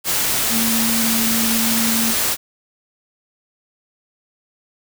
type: tone in noise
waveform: sine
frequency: 227.2 Hz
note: A#3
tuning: 44 cents flat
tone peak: -20 dBFS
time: 0.49-2.15 s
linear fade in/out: 50 ms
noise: white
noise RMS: -19 dBFS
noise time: 0.04-2.37 s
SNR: -4 dB
effects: none